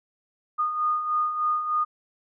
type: beating tone pair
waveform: sine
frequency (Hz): 1225 / 1228.3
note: D#6 / D#6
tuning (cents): -27 / -23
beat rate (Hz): 3.3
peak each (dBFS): -31 / -23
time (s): 0.58-1.85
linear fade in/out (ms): 20
effects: none